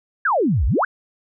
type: exponential two-way sweep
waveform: sine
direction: down then up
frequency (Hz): 1723 to 51.8 to 1723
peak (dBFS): -15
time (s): 0.25-0.85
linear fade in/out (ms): 5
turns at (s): 0.66
effects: none